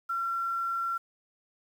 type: tone with quantisation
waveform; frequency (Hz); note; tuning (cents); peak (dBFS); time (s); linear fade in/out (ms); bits
sine; 1362; F6; -44; -28; 0.09-0.98; 10; 9
effects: none